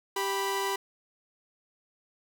sawtooth tone pair together, 392 / 985.4 Hz, G4 / B5, 0 / -4 cents, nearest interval octave + major third, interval 1596 cents, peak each -27 dBFS, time 0.16-0.76 s, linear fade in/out 5 ms, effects none

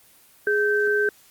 sine tone pair together, 416.2 / 1552 Hz, G#4 / G6, +4 / -18 cents, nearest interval octave + major seventh, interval 2278 cents, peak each -21 dBFS, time 0.47-1.09 s, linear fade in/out 2 ms, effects white hiss -54 dBFS RMS until 1.3 s + Opus 24 kbps

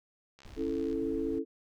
click train, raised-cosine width 0.2 ms, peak -37 dBFS, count 38, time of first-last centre 0.39-0.929 s, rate 68.7 Hz
brown noise, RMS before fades -47 dBFS, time 0.45-1.39 s, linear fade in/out 5 ms
sine chord, A major, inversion first, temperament just, 275 / 330 / 440 Hz, C#4 / E4 / A4, -14 / +2 / 0 cents, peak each -34 dBFS, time 0.56-1.45 s, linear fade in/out 50 ms
effects none

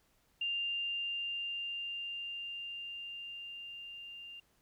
sine tone with level ramp, 2794 Hz, F7, in tune, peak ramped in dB -32 to -46 dBFS, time 0.41-4.4 s, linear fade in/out 5 ms, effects pink hiss -72 dBFS RMS until 4.61 s

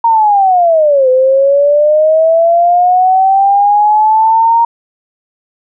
sine linear two-way sweep, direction down then up, 934 to 508 to 934 Hz, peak -5 dBFS, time 0.04-4.65 s, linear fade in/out 5 ms, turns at 1.09 s, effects none

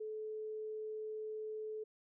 sine tone, 432.4 Hz, A4, 30 cents flat, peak -40 dBFS, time 0-1.84 s, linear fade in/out 10 ms, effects none

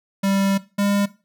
square tone pair in turn, 196 / 201.6 Hz, G3 / G3, 0 / +49 cents, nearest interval unison, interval 49 cents, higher second, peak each -18 dBFS, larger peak neither, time 0.23-0.58 / 0.78-1.06 s, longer first, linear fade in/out 10 ms, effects noise-tail reverb RT60 0.3 s tail -17 dB re dry

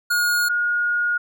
square / sine tone pair in turn, 1436 / 1436 Hz, F6 / F6, +48 / +48 cents, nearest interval unison, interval 0 cents, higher neither, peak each -18 dBFS, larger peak neither, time 0.1-0.49 / 0.49-1.18 s, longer second, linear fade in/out 10 ms, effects none

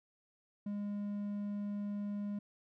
triangle tone, 204.6 Hz, G#3, 26 cents flat, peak -34 dBFS, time 0.66-2.39 s, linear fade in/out 5 ms, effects none

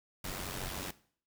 pink noise with amplitude modulation, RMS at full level -37 dBFS, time 0.24-0.91 s, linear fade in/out 5 ms, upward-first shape sine, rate 93.6 Hz, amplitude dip 65%, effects noise-tail reverb RT60 0.5 s tail -18 dB re dry

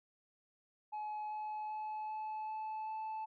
sine tone with pitch steps, 849 / 853.9 / 858.9 / 863.8 / 868.8 / 873.9 Hz, G#5 / G#5 / A5 / A5 / A5 / A5, +38 / +48 / -42 / -32 / -22 / -12 cents, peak -36 dBFS, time 0.92-3.26 s, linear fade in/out 20 ms, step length 390 ms, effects tanh soft clip ceiling -38 dBFS

